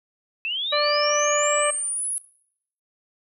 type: linear sweep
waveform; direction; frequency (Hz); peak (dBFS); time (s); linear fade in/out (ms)
sine; up; 2595 to 10660; -24; 0.45-2.18; 0
type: harmonic tone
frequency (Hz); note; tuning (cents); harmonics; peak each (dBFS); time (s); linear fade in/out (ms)
590; D5; +8; 1 / 2 / 3 / 4 / 5; -22 / -25 / -30 / -29 / -32; 0.72-1.71; 10
effects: noise-tail reverb RT60 0.7 s tail -20 dB re dry